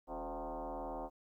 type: tone with frequency modulation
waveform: sine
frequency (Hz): 118.7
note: A#2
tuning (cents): +32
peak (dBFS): -39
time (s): 0.07-1.1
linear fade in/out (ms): 50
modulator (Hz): 159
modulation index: 5.5
effects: 13-bit

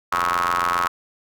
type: ring-modulated tone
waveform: sawtooth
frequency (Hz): 87.31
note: F2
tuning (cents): 0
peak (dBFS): -12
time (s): 0.12-0.88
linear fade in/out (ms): 5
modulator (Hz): 1190
effects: none

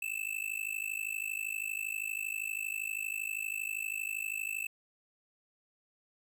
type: tone with amplitude modulation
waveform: square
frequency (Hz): 2637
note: E7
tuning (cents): 0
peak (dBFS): -31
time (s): 0.02-4.67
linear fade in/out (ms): 5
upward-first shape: sine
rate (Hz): 52.6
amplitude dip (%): 95
effects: 11-bit

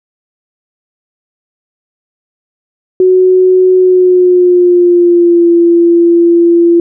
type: tone with pitch glide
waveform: sine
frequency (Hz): 370 to 341.3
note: F#4 to F4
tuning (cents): 0 to -40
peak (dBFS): -3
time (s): 3-6.8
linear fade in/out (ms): 2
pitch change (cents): -140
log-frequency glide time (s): 3.76-5.49
effects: none

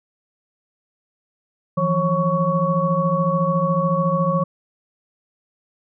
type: tone cluster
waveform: sine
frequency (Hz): 162.3 / 176.2 / 546 / 1118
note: E3 / F3 / C#5 / C#6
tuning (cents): -27 / +16 / -26 / +14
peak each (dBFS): -22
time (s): 1.77-4.44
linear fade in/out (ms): 10
effects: none

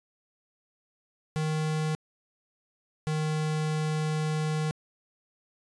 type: tone pair in turn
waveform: square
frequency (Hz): 155.56 / 154.8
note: D#3 / D#3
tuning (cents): 0 / -9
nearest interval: unison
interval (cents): 9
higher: first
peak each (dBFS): -27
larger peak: neither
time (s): 1.36-1.95 / 3.07-4.71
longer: second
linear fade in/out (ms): 0
effects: resampled to 22050 Hz

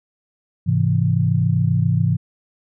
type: tone cluster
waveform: sine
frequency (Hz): 104.8 / 132.2 / 165.5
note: G#2 / C3 / E3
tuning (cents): +16 / +18 / +7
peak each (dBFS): -19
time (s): 0.66-2.17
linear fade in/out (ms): 20
effects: none

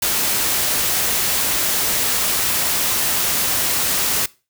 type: noise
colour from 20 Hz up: white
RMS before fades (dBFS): -19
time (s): 0.02-4.26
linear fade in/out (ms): 5
effects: noise-tail reverb RT60 0.3 s tail -21 dB re dry

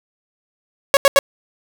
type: tone bursts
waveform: sawtooth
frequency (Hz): 554.4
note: C#5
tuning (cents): 0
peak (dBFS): -4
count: 3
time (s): 0.94-1.189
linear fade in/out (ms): 0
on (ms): 29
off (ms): 81
effects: none

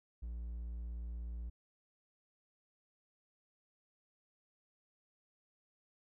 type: tone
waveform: triangle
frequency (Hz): 58.27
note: A#1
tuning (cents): 0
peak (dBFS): -38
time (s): 0.22-1.5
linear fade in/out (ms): 10
effects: none

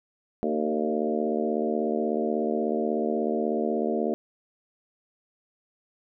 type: harmonic tone with a mistuned harmonic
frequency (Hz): 76.4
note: D#2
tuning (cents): -31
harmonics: 3 / 4 / 5 / 6 / 7 / 8 / 9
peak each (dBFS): -29 / -32 / -30 / -31 / -35 / -33 / -34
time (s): 0.43-4.14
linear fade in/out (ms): 0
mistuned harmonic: 6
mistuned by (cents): -20
effects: none

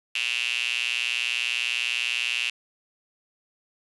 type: tone with high-pass filter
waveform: sawtooth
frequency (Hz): 120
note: B2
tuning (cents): -49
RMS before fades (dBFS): -27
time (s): 0.15-2.5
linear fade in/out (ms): 5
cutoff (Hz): 2700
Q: 9.3
effects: resampled to 24000 Hz

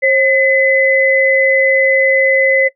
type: tone pair together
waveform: sine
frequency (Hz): 536.1 / 2022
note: C5 / B6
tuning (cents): +42 / +40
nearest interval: octave + major seventh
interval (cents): 2298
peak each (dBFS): -11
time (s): 0.02-2.69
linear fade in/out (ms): 20
effects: noise-tail reverb RT60 0.1 s tail -18 dB re dry

